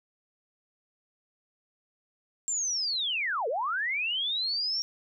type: linear two-way sweep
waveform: sine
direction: down then up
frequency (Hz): 7459 to 425.3 to 5610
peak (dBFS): -27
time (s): 2.48-4.82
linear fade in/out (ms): 0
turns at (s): 3.48
effects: none